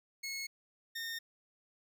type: tone pair in turn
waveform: 20% pulse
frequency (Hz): 2182 / 1830.6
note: C#7 / A#6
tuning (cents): -28 / -32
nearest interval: minor third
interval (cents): 304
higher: first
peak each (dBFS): -33 / -33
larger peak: neither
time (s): 0.23-0.47 / 0.95-1.19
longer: neither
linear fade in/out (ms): 10
effects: none